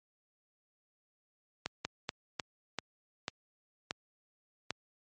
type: slowing click train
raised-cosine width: 0.2 ms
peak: -16 dBFS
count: 8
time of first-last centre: 1.66-4.706 s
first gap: 190 ms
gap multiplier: 1.27
effects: high-pass 80 Hz 12 dB/octave + MP3 32 kbps